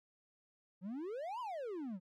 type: exponential two-way sweep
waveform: triangle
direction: up then down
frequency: 171.9 to 1035 to 171.9 Hz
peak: -38 dBFS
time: 0.81-2 s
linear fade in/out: 50 ms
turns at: 1.4 s
effects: none